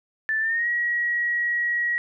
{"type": "tone with pitch glide", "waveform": "sine", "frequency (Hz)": [1760, 1908.2], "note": ["A6", "A#6"], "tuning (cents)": [0, 40], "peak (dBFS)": -21, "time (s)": [0.29, 1.98], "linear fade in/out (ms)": 0, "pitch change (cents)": 140, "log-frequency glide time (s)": [0.4, 0.68], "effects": []}